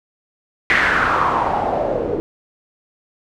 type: noise with low-pass filter sweep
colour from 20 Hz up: white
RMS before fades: -18 dBFS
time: 0.7-2.2 s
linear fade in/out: 0 ms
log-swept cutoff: 2000 to 420 Hz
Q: 4
effects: none